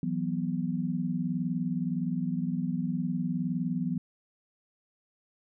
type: chord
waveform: sine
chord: E suspended second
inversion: none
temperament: equal with one note detuned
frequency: 165.48 / 185 / 246.9 Hz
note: E3 / F#3 / B3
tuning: +7 / 0 / 0 cents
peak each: -32 dBFS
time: 0.03-3.98 s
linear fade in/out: 2 ms
effects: none